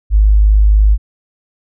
sine tone, 51.8 Hz, G#1, 4 cents flat, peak -5 dBFS, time 0.1-0.98 s, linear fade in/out 50 ms, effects none

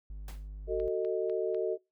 triangle tone, 50.5 Hz, G#1, 48 cents flat, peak -37 dBFS, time 0.1-0.88 s, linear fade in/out 0 ms
pink noise with exponential decay, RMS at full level -45 dBFS, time 0.28-0.48 s, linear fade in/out 1 ms, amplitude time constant 43 ms
sine chord, D# diminished, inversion first, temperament just, 373.4 / 448 / 622.3 Hz, F#4 / A4 / D#5, +16 / +31 / 0 cents, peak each -32 / -31 / -35 dBFS, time 0.67-1.78 s, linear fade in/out 50 ms
click train, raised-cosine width 0.3 ms, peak -36 dBFS, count 4, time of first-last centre 0.8-1.546 s, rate 4.02 Hz
effects noise-tail reverb RT60 0.2 s tail -21 dB re dry

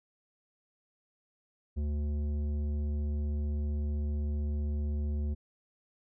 sine tone with tanh clipping, 73.7 Hz, D2, 7 cents sharp, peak -31 dBFS, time 1.76-5.35 s, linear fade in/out 20 ms, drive 11 dB, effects none

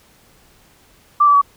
sine tone with pitch steps, 1174.7 / 1155.2 / 1136 Hz, D6 / D6 / C#6, 0 / -29 / +42 cents, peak -8 dBFS, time 1.2-1.416 s, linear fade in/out 10 ms, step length 72 ms, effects pink hiss -52 dBFS RMS until 1.56 s

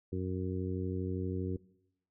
harmonic tone, 92.5 Hz, F#2, in tune, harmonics 1 / 2 / 3 / 4 / 5, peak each -36 / -39 / -40 / -39 / -44 dBFS, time 0.12-1.57 s, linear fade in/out 10 ms, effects noise-tail reverb RT60 0.8 s tail -21 dB re dry

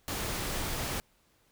pink noise, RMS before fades -34 dBFS, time 0.08-1 s, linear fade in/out 0 ms, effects pink hiss -68 dBFS RMS until 1.51 s

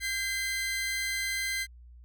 sawtooth tone pair together, 1593 / 2057 Hz, G6 / C7, +27 / -30 cents, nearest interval major third, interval 443 cents, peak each -33 / -27 dBFS, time 0-1.67 s, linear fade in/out 50 ms, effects added 60 Hz sine -48 dBFS peak until 2.04 s

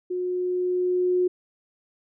sine tone with level ramp, 362 Hz, F#4, 38 cents flat, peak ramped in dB -25 to -18 dBFS, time 0.1-1.28 s, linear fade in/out 10 ms, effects none

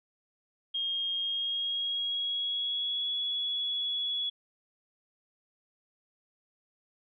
sine tone with pitch glide, 3239 to 3378 Hz, G#7 to G#7, -44 to +29 cents, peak -29 dBFS, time 0.74-4.3 s, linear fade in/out 10 ms, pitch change +73 cents, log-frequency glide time 1.17-3.15 s, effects none

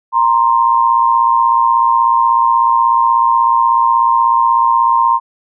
sine tone pair together, 932.3 / 1048.7 Hz, A#5 / C6, 0 / +4 cents, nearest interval major second, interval 204 cents, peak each -11 dBFS, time 0.12-5.2 s, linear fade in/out 50 ms, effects none

